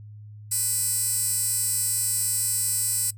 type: tone with high-pass filter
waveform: 15% pulse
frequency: 496.7 Hz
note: B4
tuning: 10 cents sharp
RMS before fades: -25 dBFS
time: 0.51-3.11 s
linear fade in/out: 10 ms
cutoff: 8700 Hz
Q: 3
effects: noise-tail reverb RT60 0.1 s tail -21 dB re dry + added 105 Hz sine -40 dBFS peak until 3.17 s